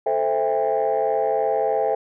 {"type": "chord", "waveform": "sine", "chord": "A minor seventh", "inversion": "none", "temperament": "equal with one note detuned", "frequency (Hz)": [440, 523.3, 659.3, 801.9], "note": ["A4", "C5", "E5", "G5"], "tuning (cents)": [0, 0, 0, 39], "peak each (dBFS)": -23, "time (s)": [0.06, 1.95], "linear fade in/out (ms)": 5, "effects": ["tanh soft clip ceiling -12 dBFS"]}